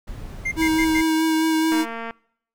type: noise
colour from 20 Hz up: brown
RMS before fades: -34 dBFS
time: 0.07-1.02 s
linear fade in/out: 10 ms
type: tone bursts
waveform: triangle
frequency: 2105 Hz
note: C7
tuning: 10 cents sharp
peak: -20 dBFS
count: 4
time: 0.45-1.013 s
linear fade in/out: 10 ms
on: 68 ms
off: 97 ms
type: tone with vibrato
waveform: square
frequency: 319.2 Hz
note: D#4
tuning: 44 cents sharp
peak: -18 dBFS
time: 0.56-1.86 s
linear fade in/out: 50 ms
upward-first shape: sine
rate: 4.7 Hz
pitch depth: 15 cents each way
type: click train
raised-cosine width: 0.5 ms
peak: -17 dBFS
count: 90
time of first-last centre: 1.72-2.109 s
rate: 229 Hz
effects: noise-tail reverb RT60 0.7 s tail -25 dB re dry